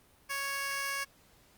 15% pulse tone with high-pass filter, 554.4 Hz, C#5, in tune, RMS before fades -35 dBFS, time 0.29-1.05 s, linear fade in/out 20 ms, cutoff 1400 Hz, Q 0.72, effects pink hiss -63 dBFS RMS until 1.57 s + Opus 32 kbps

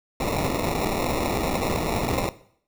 blue noise with sample-and-hold, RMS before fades -25 dBFS, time 0.2-2.29 s, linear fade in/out 2 ms, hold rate 1575 Hz, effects noise-tail reverb RT60 0.6 s tail -17 dB re dry

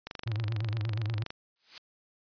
click train, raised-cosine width 0.2 ms, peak -20 dBFS, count 31, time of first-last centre 0.07-1.305 s, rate 24.3 Hz
triangle tone with vibrato, 109.5 Hz, A2, 8 cents flat, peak -27 dBFS, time 0.26-1.24 s, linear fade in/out 10 ms, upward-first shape sine, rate 8.5 Hz, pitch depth 110 cents each way
blue noise with exponential growth, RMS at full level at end -34 dBFS, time 1.56-1.78 s, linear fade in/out 1 ms, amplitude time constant 47 ms
effects resampled to 11025 Hz

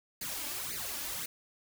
white noise with flanger, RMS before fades -38 dBFS, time 0.21-1.26 s, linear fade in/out 5 ms, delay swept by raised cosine 0.44 to 3.54 ms, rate 1.9 Hz, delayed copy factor +0.8, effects none

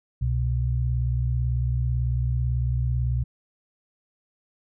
sine tone pair together, 65.41 / 123.48 Hz, C2 / B2, 0 / 0 cents, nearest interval major seventh, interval 1100 cents, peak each -24 dBFS, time 0.21-3.24 s, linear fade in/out 10 ms, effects none

